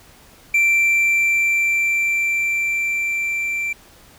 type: tone with level ramp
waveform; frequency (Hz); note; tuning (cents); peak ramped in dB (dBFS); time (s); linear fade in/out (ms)
triangle; 2349; D7; 0; -11 to -19; 0.54-3.73; 5
effects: pink hiss -48 dBFS RMS until 4.18 s